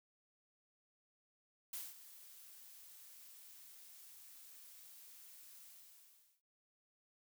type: noise with ADSR envelope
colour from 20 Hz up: blue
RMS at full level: -44 dBFS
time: 1.73-6.42 s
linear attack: 5 ms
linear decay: 200 ms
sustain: -14 dB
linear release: 780 ms
effects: none